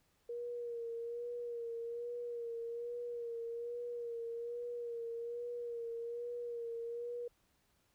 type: tone with vibrato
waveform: sine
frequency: 472 Hz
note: A#4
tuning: 22 cents sharp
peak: -39 dBFS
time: 0.29-7.28 s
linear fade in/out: 5 ms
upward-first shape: sine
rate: 1.2 Hz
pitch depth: 34 cents each way
effects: pink hiss -75 dBFS RMS until 7.94 s